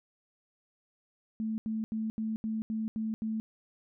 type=tone bursts; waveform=sine; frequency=220 Hz; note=A3; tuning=in tune; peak=-30 dBFS; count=8; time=1.4-3.4 s; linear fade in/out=0 ms; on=180 ms; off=80 ms; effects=none